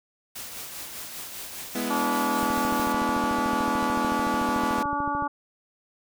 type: noise with tremolo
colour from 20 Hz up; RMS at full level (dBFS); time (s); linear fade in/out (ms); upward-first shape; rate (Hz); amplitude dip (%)
white; -36; 0.35-2.93; 10; triangle; 5; 40
type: chord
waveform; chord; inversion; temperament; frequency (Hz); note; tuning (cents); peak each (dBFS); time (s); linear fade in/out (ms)
sawtooth; E major; first; equal; 207.7 / 246.9 / 329.6; G#3 / B3 / E4; 0 / 0 / 0; -29 / -25 / -30; 1.75-4.83; 5
type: harmonic tone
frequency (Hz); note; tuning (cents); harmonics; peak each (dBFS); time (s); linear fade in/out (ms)
287.8; D4; -35; 1 / 2 / 3 / 4 / 5; -33 / -38 / -28 / -29 / -35; 1.9-5.28; 10
type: click train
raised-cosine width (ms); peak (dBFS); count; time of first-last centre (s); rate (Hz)
3; -23; 39; 2.43-5.224; 13.6
effects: none